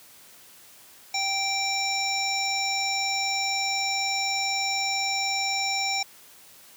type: harmonic tone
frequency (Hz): 782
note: G5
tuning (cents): -4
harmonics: 1 / 3 / 5 / 7 / 9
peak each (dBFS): -30 / -29 / -34 / -29 / -34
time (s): 1.14-6.03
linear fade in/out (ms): 5
effects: white hiss -51 dBFS RMS until 6.76 s + high-pass 80 Hz 12 dB/octave